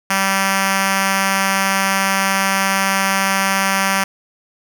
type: tone with notch filter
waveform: 5% pulse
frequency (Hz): 194.2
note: G3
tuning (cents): -16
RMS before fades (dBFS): -17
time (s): 0.1-4.04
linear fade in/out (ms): 5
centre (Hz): 420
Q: 1
effects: none